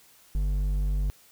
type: tone with hard clipping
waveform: triangle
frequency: 49 Hz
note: G1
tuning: in tune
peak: -25 dBFS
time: 0.35-1.1 s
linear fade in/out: 0 ms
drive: 10 dB
effects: white hiss -57 dBFS RMS until 1.31 s